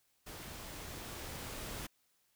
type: noise with level ramp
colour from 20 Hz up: pink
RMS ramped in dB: -48 to -43 dBFS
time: 0.26-1.87 s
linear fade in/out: 10 ms
effects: white hiss -75 dBFS RMS until 2.35 s